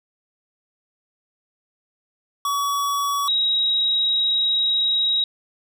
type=tone pair in turn; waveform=square / sine; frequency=1132 / 3818 Hz; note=C#6 / A#7; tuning=+36 / +41 cents; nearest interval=octave + major sixth; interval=2105 cents; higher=second; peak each=-21 / -17 dBFS; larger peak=second; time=2.45-3.28 / 3.28-5.24 s; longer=second; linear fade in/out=2 ms; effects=none